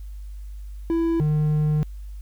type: tone pair in turn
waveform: triangle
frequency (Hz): 331.8 / 151.78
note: E4 / D#3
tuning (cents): +11 / -43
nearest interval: octave + major second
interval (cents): 1354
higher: first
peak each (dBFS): -17 / -16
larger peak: second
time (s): 0.9-1.2 / 1.2-1.83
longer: second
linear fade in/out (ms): 0
effects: added 50 Hz sine -33 dBFS peak until 2.21 s + white hiss -61 dBFS RMS until 2.21 s